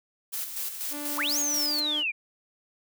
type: noise with tremolo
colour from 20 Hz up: blue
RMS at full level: -32 dBFS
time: 0.32-1.81 s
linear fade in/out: 20 ms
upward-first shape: square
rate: 4.1 Hz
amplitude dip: 50%
type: tone with pitch glide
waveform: sawtooth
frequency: 291.9 to 300.1 Hz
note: D4 to D4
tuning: -10 to +38 cents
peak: -31 dBFS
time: 0.9-2.04 s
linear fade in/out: 50 ms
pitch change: +48 cents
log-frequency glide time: 1.48-1.89 s
type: linear two-way sweep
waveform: sine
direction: up then down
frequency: 659.3 to 6720 to 2294 Hz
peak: -25 dBFS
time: 1.17-2.12 s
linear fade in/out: 20 ms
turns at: 1.39 s
effects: none